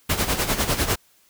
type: noise with tremolo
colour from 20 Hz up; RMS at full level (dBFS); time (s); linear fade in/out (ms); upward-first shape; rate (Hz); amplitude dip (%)
pink; -20; 0.09-0.96; 10; sine; 10; 70
effects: white hiss -59 dBFS RMS until 1.29 s